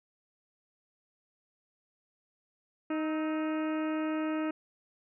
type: harmonic tone with a mistuned harmonic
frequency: 311.1 Hz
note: D#4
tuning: in tune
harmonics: 1 / 2 / 3 / 4 / 5 / 6 / 7 / 8 / 9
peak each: -30 / -38 / -45 / -42 / -47 / -49 / -52 / -49 / -53 dBFS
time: 2.9-4.51 s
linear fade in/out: 5 ms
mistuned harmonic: 4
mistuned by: +52 cents
effects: none